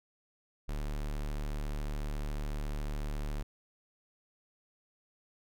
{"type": "tone", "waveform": "square", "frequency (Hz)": 37, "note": "D1", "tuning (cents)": 14, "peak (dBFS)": -34, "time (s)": [0.68, 3.43], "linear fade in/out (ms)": 10, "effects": []}